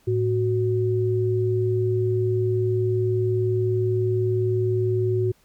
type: tone pair together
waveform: sine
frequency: 109.94 / 370 Hz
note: A2 / F#4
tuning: -1 / 0 cents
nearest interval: octave + major sixth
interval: 2101 cents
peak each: -22 / -22 dBFS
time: 0.07-5.32 s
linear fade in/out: 10 ms
effects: pink hiss -61 dBFS RMS until 5.44 s